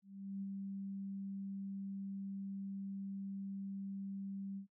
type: tone with ADSR envelope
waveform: sine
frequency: 196 Hz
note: G3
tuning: in tune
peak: -39 dBFS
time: 0.02-4.67 s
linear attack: 400 ms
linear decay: 35 ms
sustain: -2 dB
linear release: 100 ms
effects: noise-tail reverb RT60 0.1 s tail -24 dB re dry